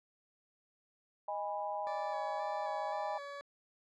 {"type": "chord", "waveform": "sine", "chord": "G# minor", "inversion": "second", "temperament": "equal with one note detuned", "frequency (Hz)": [622.3, 820.1, 987.8], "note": ["D#5", "G#5", "B5"], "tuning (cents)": [0, -22, 0], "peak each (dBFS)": [-40, -38, -42], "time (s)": [1.28, 3.18], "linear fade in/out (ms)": 5}
{"type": "tone with vibrato", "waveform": "20% pulse", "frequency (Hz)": 575, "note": "D5", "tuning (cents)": -37, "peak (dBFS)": -38, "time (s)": [1.87, 3.41], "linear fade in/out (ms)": 0, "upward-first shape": "square", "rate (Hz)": 1.9, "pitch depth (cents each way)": 24}
{"effects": ["low-pass 4000 Hz 12 dB/octave"]}